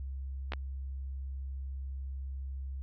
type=clicks; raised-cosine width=0.3 ms; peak=-19 dBFS; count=2; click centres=0.521 / 0.535 s; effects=added 67 Hz sine -36 dBFS peak until 2.82 s + low-pass 4000 Hz 12 dB/octave